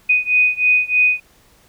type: beating tone pair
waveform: sine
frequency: 2489 / 2492.2 Hz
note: D#7 / D#7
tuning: 0 / +2 cents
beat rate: 3.2 Hz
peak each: -15 / -16 dBFS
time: 0.09-1.2 s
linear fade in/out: 10 ms
effects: pink hiss -53 dBFS RMS until 1.68 s